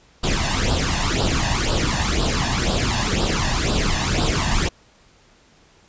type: noise with flanger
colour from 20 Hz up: pink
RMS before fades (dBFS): -20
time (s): 0.23-4.69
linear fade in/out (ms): 10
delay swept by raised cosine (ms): 0.23 to 1.14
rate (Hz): 2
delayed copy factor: +0.7
effects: pink hiss -54 dBFS RMS until 5.88 s + resampled to 16000 Hz